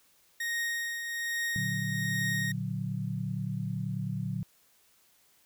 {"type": "tone with tremolo", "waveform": "40% pulse", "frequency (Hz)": 1864.7, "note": "A#6", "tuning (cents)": 0, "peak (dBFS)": -28, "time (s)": [0.4, 2.52], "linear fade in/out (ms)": 5, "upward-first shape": "triangle", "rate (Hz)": 1.2, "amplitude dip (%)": 50}
{"type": "chord", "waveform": "sine", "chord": "Bb augmented", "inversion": "none", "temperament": "equal", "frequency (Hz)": [116.54, 146.83, 185], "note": ["Bb2", "D3", "F#3"], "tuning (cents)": [0, 0, 0], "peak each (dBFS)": -35, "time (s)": [1.56, 4.43], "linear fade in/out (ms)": 0}
{"effects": ["white hiss -65 dBFS RMS until 5.45 s"]}